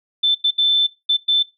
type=tone bursts at uneven times; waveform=sine; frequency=3534 Hz; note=A7; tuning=7 cents sharp; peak=-12 dBFS; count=5; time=0.23-0.35 / 0.44-0.51 / 0.58-0.87 / 1.09-1.17 / 1.28-1.43 s; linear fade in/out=10 ms; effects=noise-tail reverb RT60 0.2 s tail -17 dB re dry